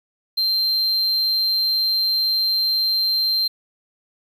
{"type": "tone", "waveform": "triangle", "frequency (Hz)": 4149, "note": "C8", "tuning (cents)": -15, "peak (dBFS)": -16, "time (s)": [0.37, 3.48], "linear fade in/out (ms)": 10, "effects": ["8-bit"]}